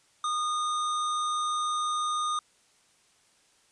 sine tone with sample-and-hold, 1227 Hz, D#6, 25 cents flat, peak -26 dBFS, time 0.24-2.39 s, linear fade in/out 2 ms, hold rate 4900 Hz, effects white hiss -64 dBFS RMS until 3.71 s + resampled to 22050 Hz

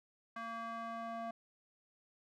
square tone with band-pass filter sweep, 229.1 Hz, A#3, 30 cents flat, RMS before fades -43 dBFS, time 0.36-1.31 s, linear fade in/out 5 ms, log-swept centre 1300 to 810 Hz, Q 2.4, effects none

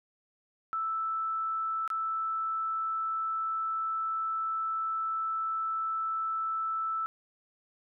sine tone with dropouts, 1318.5 Hz, E6, in tune, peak -29 dBFS, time 0.73-7.06 s, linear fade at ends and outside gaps 0 ms, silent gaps 1.877-1.902 s, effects none

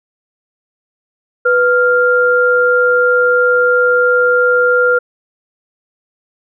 sine tone pair together, 493.9 / 1396.9 Hz, B4 / F6, 0 / 0 cents, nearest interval octave + tritone, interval 1800 cents, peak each -11 dBFS, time 1.45-4.99 s, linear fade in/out 10 ms, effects none

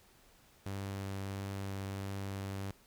sawtooth tone with vibrato, 98 Hz, G2, in tune, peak -34 dBFS, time 0.66-2.71 s, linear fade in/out 0 ms, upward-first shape triangle, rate 1.5 Hz, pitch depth 8 cents each way, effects pink hiss -64 dBFS RMS until 2.86 s

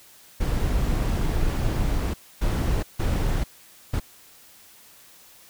brown noise bursts at uneven times, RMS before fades -23 dBFS, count 4, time 0.4-2.14 / 2.41-2.83 / 2.99-3.44 / 3.93-4 s, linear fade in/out 10 ms, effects white hiss -51 dBFS RMS until 5.49 s

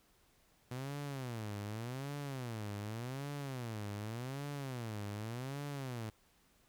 sawtooth tone with vibrato, 121.4 Hz, B2, 29 cents flat, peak -36 dBFS, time 0.71-6.1 s, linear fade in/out 5 ms, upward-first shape sine, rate 0.86 Hz, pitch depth 300 cents each way, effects pink hiss -70 dBFS RMS until 6.68 s

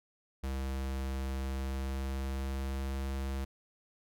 square tone with pitch glide, 66.6 to 67.37 Hz, C2 to C#2, +31 to -49 cents, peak -34 dBFS, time 0.43-3.45 s, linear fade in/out 10 ms, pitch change +20 cents, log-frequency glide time 1.35-3.04 s, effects none

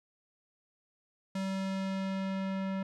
square tone with low-pass filter sweep, 192.2 Hz, G3, 34 cents flat, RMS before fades -34 dBFS, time 1.35-2.83 s, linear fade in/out 5 ms, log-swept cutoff 7600 to 2300 Hz, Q 0.74, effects none

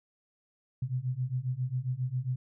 sine beating tone pair, 123.47 / 130.87 Hz, B2 / C3, 0 / +1 cents, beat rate 7.4 Hz, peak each -33 / -32 dBFS, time 0.82-2.36 s, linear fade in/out 5 ms, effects none

